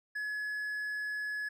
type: tone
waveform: triangle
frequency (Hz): 1697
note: G#6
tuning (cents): +37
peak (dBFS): -32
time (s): 0.15-1.49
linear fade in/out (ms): 10
effects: none